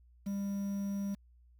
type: tone with quantisation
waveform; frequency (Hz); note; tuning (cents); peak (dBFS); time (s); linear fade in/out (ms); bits
triangle; 199.3; G3; +29; -31; 0.26-1.15; 10; 9
effects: added 60 Hz sine -59 dBFS peak until 1.59 s